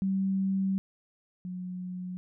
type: tone pair in turn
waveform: sine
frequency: 192.6 / 181.79 Hz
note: G3 / F#3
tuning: -30 / -30 cents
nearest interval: minor second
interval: 100 cents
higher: first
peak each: -25 / -34 dBFS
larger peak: first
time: 0.02-0.78 / 1.45-2.17 s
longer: first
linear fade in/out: 0 ms
effects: none